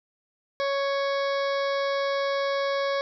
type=harmonic tone; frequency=555 Hz; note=C#5; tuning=2 cents sharp; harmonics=1 / 2 / 3 / 4 / 6 / 7 / 8 / 9 / 10; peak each=-25 / -31 / -35 / -37 / -41 / -42 / -43 / -44 / -45 dBFS; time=0.6-3.01 s; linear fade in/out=0 ms; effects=none